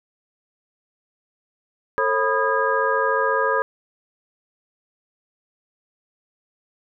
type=tone cluster; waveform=sine; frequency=445.9 / 540 / 988 / 1234 / 1631 Hz; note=A4 / C#5 / B5 / D#6 / G#6; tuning=+23 / -45 / 0 / -15 / -32 cents; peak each=-24 dBFS; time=1.98-3.62 s; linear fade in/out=0 ms; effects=none